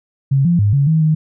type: tone with pitch steps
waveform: sine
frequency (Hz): 136.6 / 172.5 / 102.6 / 140.3 / 159.2 / 155.9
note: C#3 / F3 / G#2 / C#3 / D#3 / D#3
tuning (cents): -25 / -21 / -21 / +21 / +40 / +4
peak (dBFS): -10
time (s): 0.31-1.15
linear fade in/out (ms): 10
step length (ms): 140
effects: none